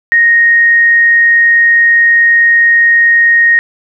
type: tone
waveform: sine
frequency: 1864.7 Hz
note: A#6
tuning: in tune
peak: -4 dBFS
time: 0.12-3.59 s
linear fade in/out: 0 ms
effects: none